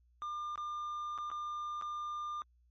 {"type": "tone with dropouts", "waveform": "triangle", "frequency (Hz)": 1200, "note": "D6", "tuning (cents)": 37, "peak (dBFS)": -35, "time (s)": [0.22, 2.42], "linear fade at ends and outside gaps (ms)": 0, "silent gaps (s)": [[0.557, 0.577], [1.178, 1.185], [1.302, 1.315], [1.813, 1.822]], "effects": ["added 60 Hz sine -65 dBFS peak until 2.7 s", "MP3 32 kbps"]}